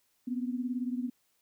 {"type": "beating tone pair", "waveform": "sine", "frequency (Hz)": [244.5, 262.5], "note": ["B3", "C4"], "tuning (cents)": [-17, 6], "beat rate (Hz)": 18, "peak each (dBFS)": [-32, -36], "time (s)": [0.27, 1.1], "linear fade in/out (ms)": 10, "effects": ["white hiss -73 dBFS RMS until 1.41 s"]}